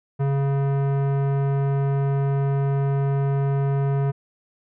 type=tone with tanh clipping; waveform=sine; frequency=138.59 Hz; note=C#3; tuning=in tune; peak=-21 dBFS; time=0.19-4.12 s; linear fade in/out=20 ms; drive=17 dB; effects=none